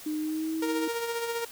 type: tone with pitch glide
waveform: sine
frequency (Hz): 306.7 to 320.8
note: D#4 to E4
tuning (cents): -25 to -47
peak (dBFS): -28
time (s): 0.06-0.88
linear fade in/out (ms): 5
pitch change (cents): +78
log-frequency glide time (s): 0.16-0.54
type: tone with tremolo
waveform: sawtooth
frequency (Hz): 466.2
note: A#4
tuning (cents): 0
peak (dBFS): -24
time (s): 0.62-1.45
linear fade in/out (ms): 5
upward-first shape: sine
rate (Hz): 15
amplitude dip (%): 45
effects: white hiss -46 dBFS RMS until 1.51 s